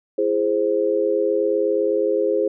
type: chord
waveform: sine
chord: E augmented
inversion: none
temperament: equal with one note detuned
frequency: 336 / 415.3 / 523.3 Hz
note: E4 / G#4 / B#4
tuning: +33 / 0 / 0 cents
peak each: -24 / -20 / -21 dBFS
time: 0.18-2.48 s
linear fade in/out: 5 ms
effects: none